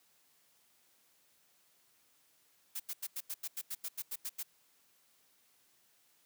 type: noise bursts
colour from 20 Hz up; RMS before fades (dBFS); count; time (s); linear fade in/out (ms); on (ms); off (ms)
blue; -39; 13; 2.75-4.431; 10; 49; 87
effects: white hiss -70 dBFS RMS until 6.25 s + high-pass 100 Hz 12 dB/octave